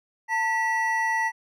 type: tone pair together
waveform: triangle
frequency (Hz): 895.5 / 1943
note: A5 / B6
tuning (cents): +30 / -29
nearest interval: octave + minor second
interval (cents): 1341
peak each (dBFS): -23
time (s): 0.28-1.32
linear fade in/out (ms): 50
effects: none